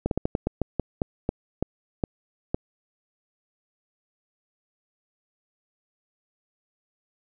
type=slowing click train; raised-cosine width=2 ms; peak=-10 dBFS; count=13; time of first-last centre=0.06-2.545 s; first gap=52 ms; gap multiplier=1.23; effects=none